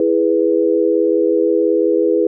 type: chord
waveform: sine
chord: E major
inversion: none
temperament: equal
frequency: 329.6 / 415.3 / 493.9 Hz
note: E4 / G#4 / B4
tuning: 0 / 0 / 0 cents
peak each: -16 dBFS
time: 0-2.27 s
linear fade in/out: 2 ms
effects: none